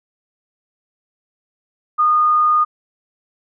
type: tone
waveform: sine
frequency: 1226 Hz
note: D#6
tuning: 26 cents flat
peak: -11 dBFS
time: 1.98-2.65 s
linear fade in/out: 20 ms
effects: none